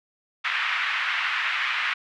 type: band-pass noise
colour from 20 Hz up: white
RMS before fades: -26 dBFS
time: 0.44-1.94 s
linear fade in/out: 10 ms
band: 1200 to 2600 Hz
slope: 24 dB/octave
effects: none